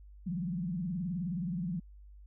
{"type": "tone with vibrato", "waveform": "sine", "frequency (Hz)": 176.5, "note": "F3", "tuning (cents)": 19, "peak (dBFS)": -32, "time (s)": [0.26, 1.8], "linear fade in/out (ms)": 10, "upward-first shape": "sine", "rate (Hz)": 19, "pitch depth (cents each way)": 190, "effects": ["added 50 Hz sine -50 dBFS peak until 2.26 s"]}